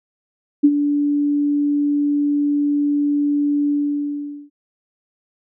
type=tone with ADSR envelope; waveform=sine; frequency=290 Hz; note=D4; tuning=22 cents flat; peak=-6 dBFS; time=0.63-4.5 s; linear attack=17 ms; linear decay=53 ms; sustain=-9 dB; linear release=800 ms; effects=none